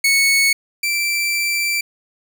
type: tone pair in turn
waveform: sawtooth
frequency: 2210 / 2341 Hz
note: C#7 / D7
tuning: -6 / -6 cents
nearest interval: minor second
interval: 100 cents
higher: second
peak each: -9 / -14 dBFS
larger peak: first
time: 0.04-0.53 / 0.83-1.81 s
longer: second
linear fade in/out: 5 ms
effects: none